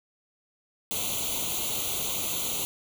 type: noise with comb filter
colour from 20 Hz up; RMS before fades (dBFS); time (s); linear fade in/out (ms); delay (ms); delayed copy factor
white; -30; 0.91-2.65; 0; 0.29; +1
effects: none